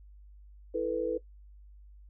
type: chord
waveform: sine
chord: E suspended fourth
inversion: none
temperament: equal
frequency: 329.6 / 440 / 493.9 Hz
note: E4 / A4 / B4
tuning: 0 / 0 / 0 cents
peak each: -35 / -32 / -31 dBFS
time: 0.74-1.18 s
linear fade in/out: 10 ms
effects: noise-tail reverb RT60 0.1 s tail -17 dB re dry + added 50 Hz sine -50 dBFS peak until 2.09 s